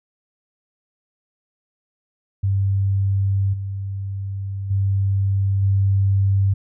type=tone with level steps; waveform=sine; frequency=98 Hz; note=G2; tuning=in tune; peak=-16 / -24 / -16 / -14 dBFS; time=2.43-6.54 s; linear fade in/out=10 ms; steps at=3.53 / 4.7 / 5.62 s; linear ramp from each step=10 ms; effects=none